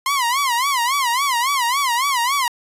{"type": "tone with vibrato", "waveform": "sawtooth", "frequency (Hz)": 1033, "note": "C6", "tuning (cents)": -22, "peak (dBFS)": -13, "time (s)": [0.06, 2.48], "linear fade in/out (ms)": 2, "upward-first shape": "sine", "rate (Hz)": 3.6, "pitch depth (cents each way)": 180, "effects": ["resampled to 32000 Hz"]}